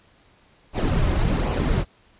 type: noise with flanger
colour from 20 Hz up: brown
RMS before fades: -21 dBFS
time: 0.73-1.85 s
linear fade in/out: 50 ms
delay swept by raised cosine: 0.55 to 4.55 ms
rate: 1.3 Hz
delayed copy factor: -0.5
effects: pink hiss -57 dBFS RMS until 2.19 s + resampled to 8000 Hz